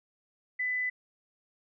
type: tone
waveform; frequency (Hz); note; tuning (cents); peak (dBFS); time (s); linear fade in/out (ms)
sine; 2000; B6; +21; -28; 0.59-0.9; 10
effects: none